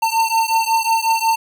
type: beating tone pair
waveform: square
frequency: 899 / 904.5 Hz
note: A5 / A5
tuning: +37 / +48 cents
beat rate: 5.5 Hz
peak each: -18 / -19 dBFS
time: 0.02-1.36 s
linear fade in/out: 10 ms
effects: none